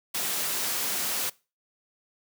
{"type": "noise", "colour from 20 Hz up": "white", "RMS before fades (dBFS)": -29, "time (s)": [0.14, 1.3], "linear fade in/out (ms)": 10, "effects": ["noise-tail reverb RT60 0.3 s tail -22 dB re dry", "high-pass 150 Hz 12 dB/octave"]}